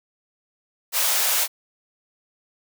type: high-pass noise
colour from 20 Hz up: white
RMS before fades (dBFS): -21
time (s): 0.92-1.48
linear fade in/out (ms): 50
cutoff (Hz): 480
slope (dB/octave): 48
effects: none